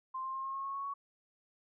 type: tone with pitch steps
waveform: sine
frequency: 1046.5 / 1056.2 / 1066 / 1075.9 / 1085.9 / 1096 / 1106.2 / 1116.4 Hz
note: C6 / C6 / C6 / C6 / C#6 / C#6 / C#6 / C#6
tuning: 0 / +16 / +32 / +48 / -36 / -20 / -4 / +12 cents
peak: -36 dBFS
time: 0.14-0.94 s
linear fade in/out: 10 ms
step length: 100 ms
effects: none